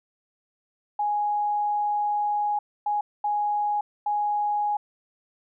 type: tone bursts at uneven times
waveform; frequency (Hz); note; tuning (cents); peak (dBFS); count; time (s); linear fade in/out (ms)
sine; 830.6; G#5; 0; -22; 4; 0.99-2.59 / 2.86-3.01 / 3.24-3.81 / 4.06-4.77; 5
effects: none